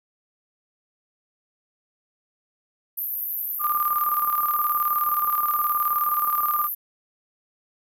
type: band-pass noise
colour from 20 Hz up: white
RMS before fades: -29 dBFS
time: 2.97-6.75 s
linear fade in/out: 10 ms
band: 12000 to 14000 Hz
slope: 96 dB/octave
type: tone with tremolo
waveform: sine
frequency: 1200 Hz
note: D6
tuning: 37 cents sharp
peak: -19 dBFS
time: 3.59-6.69 s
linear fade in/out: 50 ms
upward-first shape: square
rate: 19 Hz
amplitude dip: 55%
effects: none